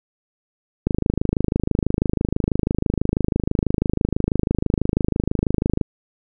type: click train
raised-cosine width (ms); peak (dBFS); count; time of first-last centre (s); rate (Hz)
3; -5; 130; 0.87-5.813; 26.1
effects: none